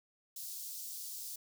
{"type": "high-pass noise", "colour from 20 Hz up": "white", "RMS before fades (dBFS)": -44, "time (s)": [0.36, 1.36], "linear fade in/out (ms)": 5, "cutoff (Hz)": 4400, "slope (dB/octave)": 24, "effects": []}